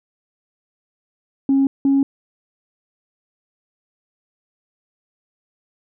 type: tone pair in turn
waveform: sine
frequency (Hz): 272.5 / 274.9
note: C#4 / C#4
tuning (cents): -29 / -14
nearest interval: unison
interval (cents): 15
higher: second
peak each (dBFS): -11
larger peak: neither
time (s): 1.49-1.67 / 1.85-2.03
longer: neither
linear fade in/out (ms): 2
effects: tanh soft clip ceiling -9 dBFS